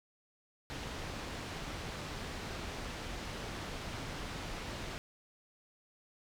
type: low-pass noise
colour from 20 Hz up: pink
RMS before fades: -42 dBFS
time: 0.7-4.98 s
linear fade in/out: 0 ms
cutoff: 5200 Hz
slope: 12 dB/octave
effects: none